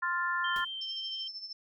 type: chord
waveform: sine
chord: F major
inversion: second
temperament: equal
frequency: 1046.5 / 1396.9 / 1760 Hz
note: C6 / F6 / A6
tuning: 0 / 0 / 0 cents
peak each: -33 dBFS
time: 0.02-0.65 s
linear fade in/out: 10 ms
type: tone with vibrato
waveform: sine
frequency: 3136 Hz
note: G7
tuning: in tune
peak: -36 dBFS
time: 0.44-1.28 s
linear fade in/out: 5 ms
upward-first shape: square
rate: 8.5 Hz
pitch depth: 8 cents each way
type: noise with exponential decay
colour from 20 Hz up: pink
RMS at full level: -44 dBFS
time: 0.56-0.72 s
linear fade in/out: 0 ms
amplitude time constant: 34 ms
type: tone with tremolo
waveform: sine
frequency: 5300 Hz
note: E8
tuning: 9 cents sharp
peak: -37 dBFS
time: 0.81-1.53 s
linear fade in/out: 5 ms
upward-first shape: sine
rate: 13 Hz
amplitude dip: 65%
effects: none